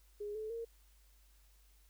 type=tone with pitch steps; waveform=sine; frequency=414.3 / 433.8 / 461.2 Hz; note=G#4 / A4 / A#4; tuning=-4 / -25 / -19 cents; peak=-39 dBFS; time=0.2-0.65 s; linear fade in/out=10 ms; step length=150 ms; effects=added 50 Hz sine -63 dBFS peak until 1.89 s + white hiss -71 dBFS RMS until 1.89 s